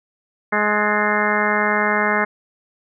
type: harmonic tone with a mistuned harmonic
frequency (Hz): 210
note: G#3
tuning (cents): +19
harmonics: 1 / 2 / 3 / 4 / 5 / 6 / 7 / 8 / 9 / 10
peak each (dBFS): -25 / -25 / -25 / -25 / -25 / -25 / -25 / -25 / -25 / -25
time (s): 0.52-2.25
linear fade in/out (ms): 10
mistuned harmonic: 9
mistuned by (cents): -66
effects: none